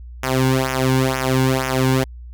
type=tone with flanger; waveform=sawtooth; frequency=130.81 Hz; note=C3; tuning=in tune; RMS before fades=-18 dBFS; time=0.23-2.04 s; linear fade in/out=5 ms; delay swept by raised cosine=0.23 to 1.63 ms; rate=2.1 Hz; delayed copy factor=-0.85; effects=added 60 Hz sine -33 dBFS peak until 2.33 s